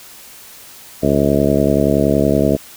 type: harmonic tone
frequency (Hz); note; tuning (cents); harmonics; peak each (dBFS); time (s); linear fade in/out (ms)
70.6; C#2; +32; 1 / 2 / 3 / 4 / 5 / 6 / 7 / 8 / 9; -24 / -20 / -18 / -18 / -21 / -20 / -22 / -23 / -19; 1.02-2.57; 20
effects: white hiss -39 dBFS RMS until 2.76 s